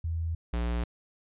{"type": "tone pair in turn", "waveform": ["sine", "square"], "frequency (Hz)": [82.4, 59.01], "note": ["E2", "A#1"], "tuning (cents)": [0, 22], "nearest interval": "tritone", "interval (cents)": 578, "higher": "first", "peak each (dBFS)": -28, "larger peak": "neither", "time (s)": [[0.04, 0.35], [0.53, 0.84]], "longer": "neither", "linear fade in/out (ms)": 5, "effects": ["resampled to 8000 Hz"]}